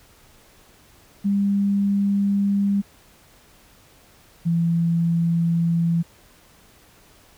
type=tone pair in turn; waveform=sine; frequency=200 / 168.18 Hz; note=G3 / E3; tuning=+35 / +35 cents; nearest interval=minor third; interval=300 cents; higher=first; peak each=-17 dBFS; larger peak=neither; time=1.24-2.82 / 4.45-6.03 s; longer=neither; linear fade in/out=20 ms; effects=pink hiss -53 dBFS RMS until 7.37 s